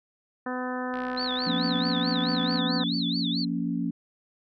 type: harmonic tone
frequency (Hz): 252.2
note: B3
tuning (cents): +36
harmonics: 1 / 2 / 3 / 4 / 5 / 6 / 7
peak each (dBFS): -32 / -35 / -37 / -38 / -39 / -40 / -40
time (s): 0.46-2.84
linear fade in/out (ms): 5
type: click train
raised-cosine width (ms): 0.3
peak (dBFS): -26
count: 104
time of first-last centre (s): 0.94-2.591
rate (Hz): 62.4
type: tone with vibrato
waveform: sine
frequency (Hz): 3951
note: B7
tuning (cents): 0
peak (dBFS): -29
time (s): 1.17-3.45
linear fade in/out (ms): 5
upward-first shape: sine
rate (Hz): 4.6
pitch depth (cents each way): 250
type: chord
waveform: sine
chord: Bb minor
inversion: second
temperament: just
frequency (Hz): 174.81 / 233.1 / 279.7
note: F3 / Bb3 / Db4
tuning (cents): +2 / 0 / +16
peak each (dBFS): -30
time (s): 1.46-3.91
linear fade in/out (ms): 10
effects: none